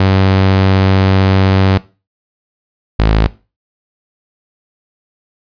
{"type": "tone pair in turn", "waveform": "sawtooth", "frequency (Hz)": [95.7, 53.71], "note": ["G2", "A1"], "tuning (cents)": [-41, -41], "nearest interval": "minor seventh", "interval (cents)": 1000, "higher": "first", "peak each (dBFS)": -4, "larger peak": "neither", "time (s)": [[0, 1.78], [2.99, 3.27]], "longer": "first", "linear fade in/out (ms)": 5, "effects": ["noise-tail reverb RT60 0.3 s tail -19 dB re dry", "resampled to 11025 Hz"]}